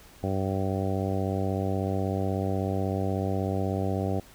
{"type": "harmonic tone", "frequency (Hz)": 96.3, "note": "G2", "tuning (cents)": -30, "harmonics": [1, 2, 3, 4, 5, 6, 7, 8], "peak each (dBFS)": [-29, -32, -34, -35, -36, -37, -37, -38], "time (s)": [0.23, 4.2], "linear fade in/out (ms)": 5, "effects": ["pink hiss -53 dBFS RMS until 4.34 s"]}